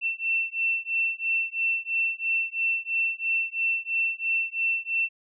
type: beating tone pair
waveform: sine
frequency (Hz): 2689 / 2692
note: E7 / E7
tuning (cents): +34 / +36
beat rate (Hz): 3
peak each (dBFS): -27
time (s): 0.01-5.09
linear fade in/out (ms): 50
effects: none